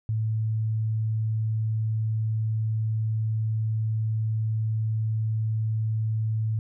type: tone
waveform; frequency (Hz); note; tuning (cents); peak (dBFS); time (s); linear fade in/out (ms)
sine; 110; A2; 0; -23; 0.09-6.59; 0
effects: none